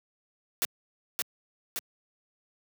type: noise with echo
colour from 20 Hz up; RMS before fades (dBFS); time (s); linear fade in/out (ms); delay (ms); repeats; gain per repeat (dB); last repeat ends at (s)
white; -27; 0.62-0.65; 0; 570; 2; -3; 1.79
effects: high-pass 150 Hz 12 dB/octave